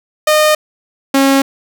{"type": "tone pair in turn", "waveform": "sawtooth", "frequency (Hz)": [612, 272.6], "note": ["D#5", "C#4"], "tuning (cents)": [-29, -29], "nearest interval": "octave + major second", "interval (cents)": 1400, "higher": "first", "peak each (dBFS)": -4, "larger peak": "neither", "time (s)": [[0.27, 0.55], [1.14, 1.42]], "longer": "neither", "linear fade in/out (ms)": 5, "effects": []}